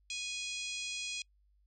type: harmonic tone with a mistuned harmonic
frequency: 829 Hz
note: G#5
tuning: 3 cents flat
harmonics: 3 / 4 / 5 / 6 / 7 / 8 / 9 / 10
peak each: -41 / -43 / -45 / -47 / -48 / -49 / -50 / -51 dBFS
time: 0.1-1.22 s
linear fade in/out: 2 ms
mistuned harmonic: 9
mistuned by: -36 cents
effects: noise-tail reverb RT60 0.1 s tail -26 dB re dry + added 50 Hz sine -66 dBFS peak until 1.66 s